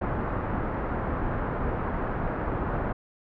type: low-pass noise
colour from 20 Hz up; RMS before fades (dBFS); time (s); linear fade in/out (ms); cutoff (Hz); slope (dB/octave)
pink; -29; 0.01-2.93; 10; 1500; 24
effects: none